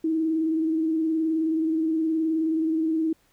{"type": "tone with vibrato", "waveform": "sine", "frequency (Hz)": 320, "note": "D#4", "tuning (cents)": 49, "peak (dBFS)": -21, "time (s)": [0.04, 3.13], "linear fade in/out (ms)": 5, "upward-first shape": "square", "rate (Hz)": 19, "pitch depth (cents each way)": 27, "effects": ["pink hiss -64 dBFS RMS until 3.32 s"]}